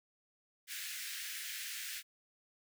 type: high-pass noise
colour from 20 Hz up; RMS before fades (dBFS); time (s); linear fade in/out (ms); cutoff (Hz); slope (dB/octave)
pink; -43; 0.67-2.03; 50; 1600; 48
effects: none